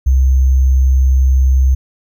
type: tone with sample-and-hold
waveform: sine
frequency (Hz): 65.7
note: C2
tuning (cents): +8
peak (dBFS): -7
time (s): 0.06-1.75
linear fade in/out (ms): 10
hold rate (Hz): 6300
effects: none